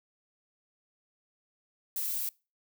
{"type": "noise", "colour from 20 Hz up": "violet", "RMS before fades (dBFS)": -33, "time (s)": [1.96, 2.29], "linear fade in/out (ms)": 2, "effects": ["noise-tail reverb RT60 0.3 s tail -24 dB re dry"]}